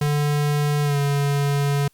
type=tone with pitch glide; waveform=square; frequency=146.83 to 142.07 Hz; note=D3 to C#3; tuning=0 to +43 cents; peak=-19 dBFS; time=0.01-1.88 s; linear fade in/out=5 ms; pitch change=-57 cents; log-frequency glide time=0.83-0.97 s; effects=white hiss -62 dBFS RMS until 1.93 s + Opus 48 kbps